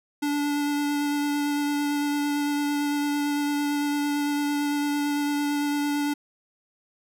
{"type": "tone with vibrato", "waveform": "square", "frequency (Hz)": 290.2, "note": "D4", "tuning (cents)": -21, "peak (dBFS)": -24, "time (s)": [0.22, 6.14], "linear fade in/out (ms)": 10, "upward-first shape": "sine", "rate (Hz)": 8.9, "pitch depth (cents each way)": 11, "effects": []}